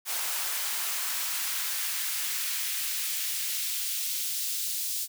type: noise with high-pass filter sweep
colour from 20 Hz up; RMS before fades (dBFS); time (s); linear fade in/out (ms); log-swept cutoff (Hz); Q
white; -31; 0.05-5.08; 50; 740 to 4500; 0.89
effects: none